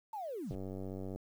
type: linear sweep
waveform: sine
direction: down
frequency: 903 to 55 Hz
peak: -38 dBFS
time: 0.13-0.55 s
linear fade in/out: 5 ms
type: click train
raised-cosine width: 2 ms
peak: -30 dBFS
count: 63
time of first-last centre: 0.51-1.16 s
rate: 95.4 Hz
effects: 10-bit